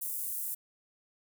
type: high-pass noise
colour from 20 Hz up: pink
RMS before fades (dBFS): -36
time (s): 0.01-0.55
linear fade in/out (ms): 10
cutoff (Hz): 10000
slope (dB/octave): 24
effects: none